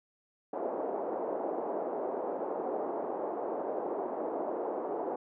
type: band-pass noise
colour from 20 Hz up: pink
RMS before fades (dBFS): -35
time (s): 0.53-5.16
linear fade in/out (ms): 5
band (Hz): 350 to 800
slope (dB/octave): 24
effects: none